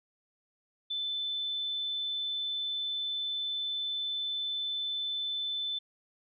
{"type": "tone", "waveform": "sine", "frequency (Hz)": 3520, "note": "A7", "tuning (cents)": 0, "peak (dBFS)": -31, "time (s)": [0.9, 5.79], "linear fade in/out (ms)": 10, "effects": []}